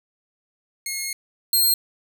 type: tone pair in turn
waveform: 10% pulse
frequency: 2159 / 4202 Hz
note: C#7 / C8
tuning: -46 / +7 cents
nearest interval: octave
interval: 1153 cents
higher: second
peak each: -17 / -9 dBFS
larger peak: second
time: 0.86-1.13 / 1.53-1.74 s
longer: first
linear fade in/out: 2 ms
effects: none